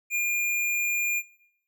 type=tone; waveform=square; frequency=2413 Hz; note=D7; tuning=46 cents sharp; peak=-24 dBFS; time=0.1-1.23 s; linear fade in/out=50 ms; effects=noise-tail reverb RT60 0.7 s tail -19 dB re dry